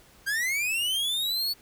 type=linear sweep; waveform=45% pulse; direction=up; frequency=1568 to 4485 Hz; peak=-25 dBFS; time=0.26-1.54 s; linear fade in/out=20 ms; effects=pink hiss -56 dBFS RMS until 1.61 s